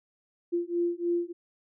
sine beating tone pair, 344.1 / 347.4 Hz, F4 / F4, -26 / -9 cents, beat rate 3.3 Hz, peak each -29 dBFS, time 0.52-1.33 s, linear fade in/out 20 ms, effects none

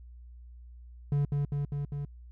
triangle tone with echo, 143.5 Hz, D3, 40 cents flat, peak -22 dBFS, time 1.12-1.25 s, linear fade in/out 2 ms, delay 200 ms, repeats 4, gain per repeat -2 dB, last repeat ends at 2.05 s, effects added 60 Hz sine -46 dBFS peak until 2.31 s

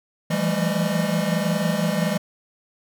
square tone cluster, 166.1 / 171.9 / 196.2 / 217.6 / 610 Hz, E3 / F3 / G3 / A3 / D#5, +13 / -27 / +2 / -19 / -34 cents, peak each -26 / -29 / -26 / -29 / -29 dBFS, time 0.3-2.18 s, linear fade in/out 10 ms, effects none

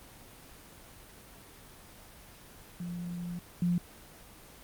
sine tone pair in turn, 174.61 / 175.3 Hz, F3 / F3, 0 / +7 cents, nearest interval unison, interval 7 cents, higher second, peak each -35 / -25 dBFS, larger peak second, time 2.8-3.39 / 3.62-3.78 s, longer first, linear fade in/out 2 ms, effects pink hiss -52 dBFS RMS until 4.63 s + Opus 24 kbps

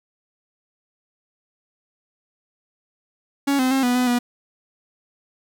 45% pulse tone with pitch steps, 279.5 / 257.3 / 267.5 / 246.1 / 250.3 / 243.1 Hz, C#4 / C4 / C4 / B3 / B3 / B3, +14 / -29 / +38 / -6 / +23 / -27 cents, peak -17 dBFS, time 3.47-4.19 s, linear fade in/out 10 ms, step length 120 ms, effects none

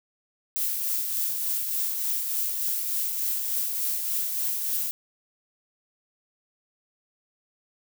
violet noise with tremolo, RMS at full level -26 dBFS, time 0.56-4.91 s, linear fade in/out 0 ms, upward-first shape triangle, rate 3.4 Hz, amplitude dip 40%, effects none

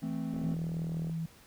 triangle chord, A minor, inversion second, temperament equal, 164.81 / 220 / 261.6 Hz, E3 / A3 / C4, 0 / 0 / 0 cents, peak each -35 dBFS, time 0.02-0.55 s, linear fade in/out 10 ms
click train, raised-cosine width 2 ms, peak -31 dBFS, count 31, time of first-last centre 0.34-1.096 s, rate 39.7 Hz
sine tone with pitch glide, 164.81 to 163.29 Hz, E3 to E3, 0 to -16 cents, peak -32 dBFS, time 0.44-1.26 s, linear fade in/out 5 ms, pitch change -16 cents, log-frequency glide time 0.73-1 s
effects pink hiss -58 dBFS RMS until 1.46 s

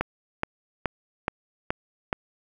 click train, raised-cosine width 0.5 ms, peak -9 dBFS, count 6, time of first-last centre 0.01-2.129 s, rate 2.36 Hz, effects 8-bit

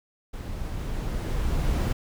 brown noise with level ramp, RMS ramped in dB -34 to -23 dBFS, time 0.33-1.93 s, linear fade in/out 10 ms, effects none

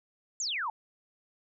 sine exponential sweep, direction down, 7459 to 830.6 Hz, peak -30 dBFS, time 0.4-0.7 s, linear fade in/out 2 ms, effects none

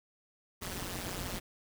pink noise with amplitude modulation, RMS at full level -35 dBFS, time 0.61-1.4 s, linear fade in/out 20 ms, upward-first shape sine, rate 183 Hz, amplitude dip 100%, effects none

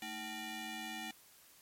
15% pulse ring-modulated tone, 539 Hz, C#5, 49 cents flat, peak -32 dBFS, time 0.02-1.11 s, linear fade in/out 2 ms, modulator 1300 Hz, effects white hiss -62 dBFS RMS until 1.61 s + MP3 64 kbps

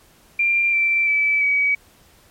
sine tone with pitch steps, 2380 / 2343 / 2307 / 2271 Hz, D7 / D7 / D7 / C#7, +22 / -5 / -31 / +41 cents, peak -15 dBFS, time 0.39-1.75 s, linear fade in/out 5 ms, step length 340 ms, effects pink hiss -53 dBFS RMS until 2.3 s + MP3 64 kbps

